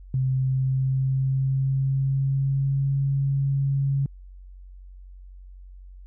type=tone with pitch glide; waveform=sine; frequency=130.9 to 137.81 Hz; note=C3 to C#3; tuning=+1 to -10 cents; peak=-20 dBFS; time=0.14-4.06 s; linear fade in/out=2 ms; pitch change=+89 cents; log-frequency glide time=0.3-2.96 s; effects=added 46 Hz sine -41 dBFS peak until 6.06 s